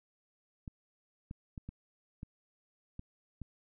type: clicks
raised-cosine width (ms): 5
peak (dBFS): -30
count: 7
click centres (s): 0.678 / 1.311 / 1.578 / 1.69 / 2.231 / 2.994 / 3.417
effects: none